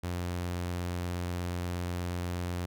sawtooth tone, 88.3 Hz, F2, 20 cents sharp, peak -28 dBFS, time 0.03-2.66 s, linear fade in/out 10 ms, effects none

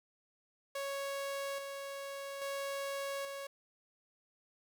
sawtooth tone with tremolo, 554.4 Hz, C#5, in tune, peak -33 dBFS, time 0.75-3.47 s, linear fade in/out 5 ms, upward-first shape square, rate 0.6 Hz, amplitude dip 40%, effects none

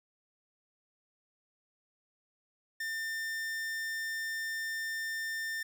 45% pulse tone, 1800 Hz, A6, 39 cents sharp, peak -34 dBFS, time 2.8-5.63 s, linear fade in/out 5 ms, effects none

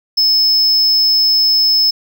triangle tone, 5220 Hz, E8, 18 cents flat, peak -8 dBFS, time 0.17-1.91 s, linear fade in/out 10 ms, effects none

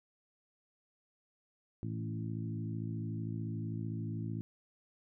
harmonic tone with a mistuned harmonic, 55.5 Hz, A1, 16 cents sharp, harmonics 2 / 3 / 4 / 5 / 6, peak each -38 / -42 / -44 / -46 / -48 dBFS, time 1.83-4.41 s, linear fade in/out 0 ms, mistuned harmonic 3, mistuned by -21 cents, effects none

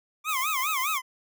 25% pulse tone with vibrato, 1145 Hz, D6, 44 cents flat, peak -22 dBFS, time 0.24-1.02 s, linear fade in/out 50 ms, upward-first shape sine, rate 4.9 Hz, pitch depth 200 cents each way
violet noise, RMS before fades -35 dBFS, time 0.28-0.99 s, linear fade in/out 20 ms
effects none

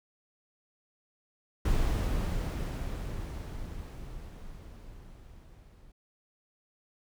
brown noise with level ramp, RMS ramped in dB -26 to -55 dBFS, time 1.65-5.92 s, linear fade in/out 5 ms, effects none

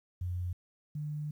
sine tone pair in turn, 89.3 / 149.91 Hz, F2 / D3, +39 / +36 cents, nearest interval major sixth, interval 897 cents, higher second, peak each -32 / -34 dBFS, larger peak first, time 0.21-0.53 / 0.95-1.31 s, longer second, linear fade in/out 5 ms, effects 11-bit

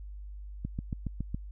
click train, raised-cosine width 5 ms, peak -21 dBFS, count 6, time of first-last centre 0.65-1.345 s, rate 7.19 Hz, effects added 50 Hz sine -40 dBFS peak until 1.51 s

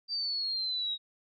sine exponential sweep, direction down, 4698 to 3785 Hz, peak -30 dBFS, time 0.08-0.98 s, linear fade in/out 50 ms, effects none

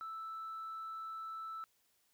sine tone, 1318.5 Hz, E6, in tune, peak -40 dBFS, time 0.01-1.64 s, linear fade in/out 0 ms, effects tanh soft clip ceiling -39 dBFS + white hiss -75 dBFS RMS until 2.13 s

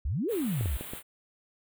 sine exponential two-way sweep, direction up then down, 55.5 to 493.9 to 55.5 Hz, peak -27 dBFS, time 0.05-0.77 s, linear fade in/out 5 ms, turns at 0.3 s
white band-stop noise, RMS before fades -42 dBFS, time 0.28-1.03 s, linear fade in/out 50 ms, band 3800 to 8100 Hz, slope 48 dB/octave
clicks, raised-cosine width 2 ms, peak -24 dBFS, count 4, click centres 0.61 / 0.658 / 0.81 / 0.935 s
effects none

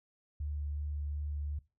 sine tone with vibrato, 73.4 Hz, D2, in tune, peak -34 dBFS, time 0.4-1.59 s, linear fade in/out 5 ms, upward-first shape sine, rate 2.7 Hz, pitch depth 11 cents each way, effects noise-tail reverb RT60 0.3 s tail -20 dB re dry

